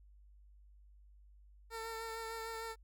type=tone with vibrato; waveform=15% pulse; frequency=451.1 Hz; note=A4; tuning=43 cents sharp; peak=-35 dBFS; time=1.7-2.76 s; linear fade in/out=50 ms; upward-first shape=sine; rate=6.6 Hz; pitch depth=19 cents each way; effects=added 50 Hz sine -58 dBFS peak until 2.83 s